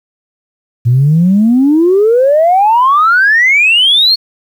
sine exponential sweep, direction up, 115 to 4400 Hz, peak -4 dBFS, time 0.85-4.16 s, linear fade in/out 20 ms, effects tanh soft clip ceiling -1 dBFS + 7-bit

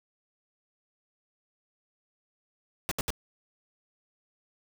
pink noise bursts, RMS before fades -30 dBFS, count 3, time 2.89-3.104 s, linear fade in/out 0 ms, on 24 ms, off 71 ms, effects none

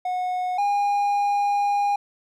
triangle tone pair in turn, 730 / 813 Hz, F#5 / G#5, -24 / -37 cents, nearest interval major second, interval 187 cents, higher second, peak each -21 / -17 dBFS, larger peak second, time 0.05-0.58 / 0.58-1.96 s, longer second, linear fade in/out 5 ms, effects none

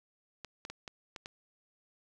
clicks, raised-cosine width 0.2 ms, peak -25 dBFS, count 6, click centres 0.447 / 0.651 / 0.7 / 0.878 / 1.162 / 1.259 s, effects none

